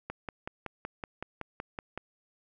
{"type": "click train", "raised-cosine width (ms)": 0.5, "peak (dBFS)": -21, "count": 11, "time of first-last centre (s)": [0.1, 1.976], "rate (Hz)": 5.33, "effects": []}